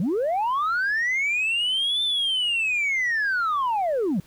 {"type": "linear two-way sweep", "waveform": "sine", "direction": "up then down", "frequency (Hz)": [152.7, 3573, 152.7], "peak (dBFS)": -19, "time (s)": [0, 4.2], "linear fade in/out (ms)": 2, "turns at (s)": 2.03, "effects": ["tanh soft clip ceiling -19 dBFS", "pink hiss -55 dBFS RMS until 4.26 s"]}